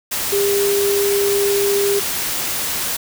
sine tone in noise, 402 Hz, G4, 44 cents sharp, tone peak -15 dBFS, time 0.32-2 s, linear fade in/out 10 ms, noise white, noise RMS -22 dBFS, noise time 0.11-2.97 s, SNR +4 dB, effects none

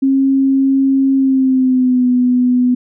sine tone with pitch glide, 269.8 to 248.8 Hz, C#4 to B3, -47 to +13 cents, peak -9 dBFS, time 0.02-2.75 s, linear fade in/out 10 ms, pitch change -140 cents, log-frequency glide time 1.14-2.07 s, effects none

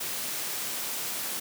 white high-pass noise, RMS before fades -33 dBFS, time 0-1.4 s, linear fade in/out 10 ms, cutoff 130 Hz, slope 12 dB/octave, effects none

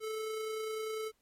square tone with amplitude modulation, 436.7 Hz, A4, 13 cents flat, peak -35 dBFS, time 0-1.12 s, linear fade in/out 50 ms, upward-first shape sine, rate 30.1 Hz, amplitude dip 25%, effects pink hiss -75 dBFS RMS until 1.21 s + MP3 64 kbps

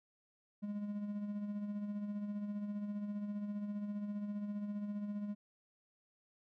triangle tone with tremolo, 206 Hz, G#3, 14 cents flat, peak -34 dBFS, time 0.62-5.35 s, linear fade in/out 20 ms, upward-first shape sine, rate 15 Hz, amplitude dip 45%, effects none

